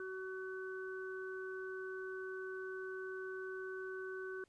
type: harmonic tone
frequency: 376.9 Hz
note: F#4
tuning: 32 cents sharp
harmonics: 1 / 3 / 4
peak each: -43 / -55 / -47 dBFS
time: 0-4.44 s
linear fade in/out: 2 ms
effects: pink hiss -75 dBFS RMS until 4.48 s + resampled to 24000 Hz